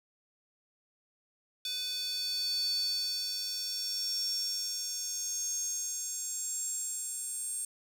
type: tone with high-pass filter sweep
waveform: square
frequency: 499.1 Hz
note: B4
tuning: 18 cents sharp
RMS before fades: -35 dBFS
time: 1.65-7.65 s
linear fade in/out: 2 ms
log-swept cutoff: 3900 to 8500 Hz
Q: 9.8
effects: none

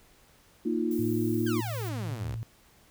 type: chord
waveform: sine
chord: Bb suspended fourth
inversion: none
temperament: equal with one note detuned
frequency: 231.6 / 311.1 / 349.2 Hz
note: Bb3 / Eb4 / F4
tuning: -11 / 0 / 0 cents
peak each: -30 dBFS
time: 0.65-1.61 s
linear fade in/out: 10 ms
type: noise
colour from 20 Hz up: violet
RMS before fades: -45 dBFS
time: 0.91-1.89 s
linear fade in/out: 2 ms
type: tone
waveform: sine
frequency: 112.4 Hz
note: A2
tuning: 37 cents sharp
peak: -32 dBFS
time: 0.99-2.43 s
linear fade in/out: 0 ms
type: exponential sweep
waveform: sawtooth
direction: down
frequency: 1672 to 55.7 Hz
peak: -32 dBFS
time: 1.46-2.36 s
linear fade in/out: 10 ms
effects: pink hiss -60 dBFS RMS until 2.9 s

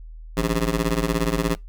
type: ring-modulated tone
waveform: 15% pulse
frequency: 113.7 Hz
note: A#2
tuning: 43 cents flat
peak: -11 dBFS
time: 0.37-1.55 s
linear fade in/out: 0 ms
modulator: 65.3 Hz
effects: noise-tail reverb RT60 0.2 s tail -24 dB re dry + added 40 Hz sine -36 dBFS peak until 1.68 s

